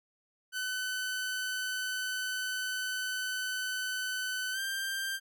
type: tone with pitch glide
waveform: sawtooth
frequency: 1510 to 1578.7 Hz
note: F#6 to G6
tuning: +35 to +12 cents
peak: -29 dBFS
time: 0.52-5.2 s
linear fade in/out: 50 ms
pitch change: +77 cents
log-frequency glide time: 4.52-4.59 s
effects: none